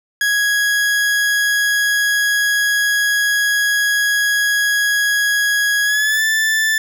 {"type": "tone with pitch glide", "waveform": "40% pulse", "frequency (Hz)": [1661.2, 1760], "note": ["G#6", "A6"], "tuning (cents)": [0, 0], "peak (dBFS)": -13, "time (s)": [0.21, 6.78], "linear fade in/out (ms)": 2, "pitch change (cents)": 100, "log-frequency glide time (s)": [5.84, 6.23], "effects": []}